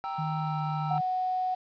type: chord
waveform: triangle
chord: E diminished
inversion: first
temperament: equal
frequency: 784 / 932.3 / 1318.5 Hz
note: G5 / Bb5 / E6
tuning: 0 / 0 / 0 cents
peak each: -32 / -36 / -35 dBFS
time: 0.04-0.98 s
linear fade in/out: 0 ms
type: tone with pitch glide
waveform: sine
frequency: 156.1 to 152.36 Hz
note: D#3 to D#3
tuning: +6 to -36 cents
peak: -30 dBFS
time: 0.18-1.01 s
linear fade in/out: 10 ms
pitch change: -42 cents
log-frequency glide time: 0.38-0.62 s
type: tone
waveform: sine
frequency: 740 Hz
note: F#5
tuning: in tune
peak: -26 dBFS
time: 0.9-1.55 s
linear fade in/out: 10 ms
effects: resampled to 11025 Hz + 9-bit